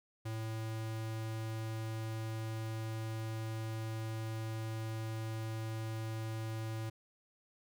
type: tone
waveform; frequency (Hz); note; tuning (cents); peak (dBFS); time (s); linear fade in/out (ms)
square; 111.1; A2; +17; -38; 0.25-6.9; 10
effects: none